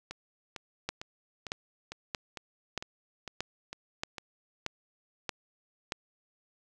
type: two click trains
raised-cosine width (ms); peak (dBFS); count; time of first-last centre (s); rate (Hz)
0.2; -22 / -15; 10 / 9; 0.11-4.182 / 0.89-5.921; 2.21 / 1.59
effects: none